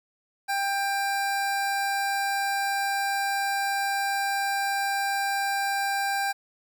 25% pulse tone, 793 Hz, G5, 20 cents sharp, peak -21 dBFS, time 0.48-6.33 s, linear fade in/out 20 ms, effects 10-bit

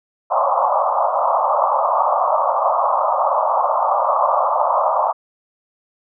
white band-pass noise, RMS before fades -17 dBFS, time 0.3-5.13 s, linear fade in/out 20 ms, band 550 to 1200 Hz, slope 96 dB/octave, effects none

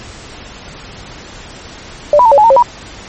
sine tone with pitch steps, 590 / 986 / 903 / 561 / 848 / 915 / 539 / 963 Hz, D5 / B5 / A5 / C#5 / G#5 / A#5 / C#5 / B5, +8 / -3 / +45 / +21 / +36 / -32 / -49 / -44 cents, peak -3 dBFS, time 2.13-2.626 s, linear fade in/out 2 ms, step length 62 ms, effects pink hiss -32 dBFS RMS until 3.08 s + MP3 32 kbps

